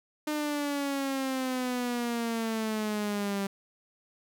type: exponential sweep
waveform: sawtooth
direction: down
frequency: 303.9 to 196.3 Hz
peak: -25 dBFS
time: 0.27-3.47 s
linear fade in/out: 5 ms
effects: none